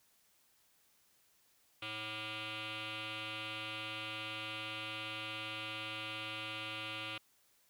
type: tone with frequency modulation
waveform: sine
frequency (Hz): 112.6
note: A2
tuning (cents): +40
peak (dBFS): -38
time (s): 1.82-7.18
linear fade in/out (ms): 5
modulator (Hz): 433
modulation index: 7.9
effects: tanh soft clip ceiling -38 dBFS + white hiss -71 dBFS RMS until 7.69 s